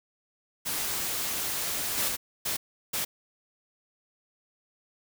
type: noise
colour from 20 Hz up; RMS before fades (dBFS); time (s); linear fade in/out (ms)
white; -31; 0.65-2.17; 20
type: noise bursts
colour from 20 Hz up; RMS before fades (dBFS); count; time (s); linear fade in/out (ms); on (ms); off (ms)
white; -30; 3; 1.97-3.05; 10; 120; 360
effects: none